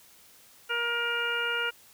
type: harmonic tone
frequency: 472.5 Hz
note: A#4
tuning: 23 cents sharp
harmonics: 1 / 2 / 3 / 4 / 5 / 6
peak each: -36 / -39 / -29 / -41 / -37 / -33 dBFS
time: 0.69-1.71 s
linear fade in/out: 20 ms
effects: white hiss -56 dBFS RMS until 1.93 s